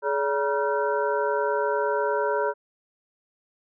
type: tone cluster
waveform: sine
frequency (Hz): 422.3 / 571 / 958 / 1381 / 1529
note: G#4 / D5 / A#5 / F6 / G6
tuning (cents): +29 / -49 / +47 / -20 / -44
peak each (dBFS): -26 / -27 / -27 / -33 / -34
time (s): 0.02-2.54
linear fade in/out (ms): 50
effects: none